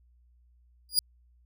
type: tone with exponential growth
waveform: sawtooth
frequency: 4863 Hz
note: D#8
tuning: 40 cents flat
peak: -14 dBFS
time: 0.89-0.99 s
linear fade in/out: 1 ms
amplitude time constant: 20 ms
effects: added 60 Hz sine -59 dBFS peak until 1.45 s